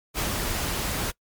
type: noise with ADSR envelope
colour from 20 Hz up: pink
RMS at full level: -26 dBFS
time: 0.14-1.12 s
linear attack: 48 ms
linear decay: 120 ms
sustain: -2 dB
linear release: 25 ms
effects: noise-tail reverb RT60 0.1 s tail -23 dB re dry + MP3 96 kbps